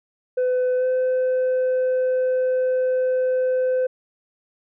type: tone with pitch glide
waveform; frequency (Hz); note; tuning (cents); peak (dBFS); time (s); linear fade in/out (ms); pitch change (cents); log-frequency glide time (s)
sine; 504 to 511.3; B4 to C5; +35 to -40; -15; 0.37-3.87; 10; +25; 0.77-0.85
effects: tanh soft clip ceiling -17 dBFS